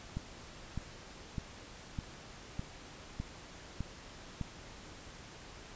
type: click train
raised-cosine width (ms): 5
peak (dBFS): -24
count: 8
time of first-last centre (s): 0.17-4.412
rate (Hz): 1.65
effects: pink hiss -51 dBFS RMS until 5.75 s + resampled to 16000 Hz